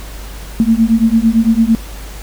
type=beating tone pair; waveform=sine; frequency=221.7 / 230.6 Hz; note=A3 / A#3; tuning=+13 / -19 cents; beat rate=8.9 Hz; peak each=-11 dBFS; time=0.6-1.75 s; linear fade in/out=0 ms; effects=added 50 Hz sine -27 dBFS peak until 2.22 s + pink hiss -34 dBFS RMS until 2.22 s